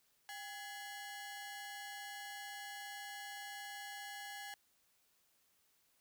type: ring-modulated tone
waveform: sawtooth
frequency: 1244.5 Hz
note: D#6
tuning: in tune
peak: -39 dBFS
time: 0.29-4.54 s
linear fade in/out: 0 ms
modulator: 441 Hz
effects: white hiss -75 dBFS RMS until 6 s